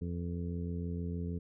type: harmonic tone with a mistuned harmonic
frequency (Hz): 86.4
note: F2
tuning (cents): -18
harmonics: 1 / 2 / 3 / 4 / 5 / 6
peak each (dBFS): -37 / -38 / -44 / -53 / -46 / -60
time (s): 0.01-1.39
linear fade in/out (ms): 10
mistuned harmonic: 6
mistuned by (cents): -57
effects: none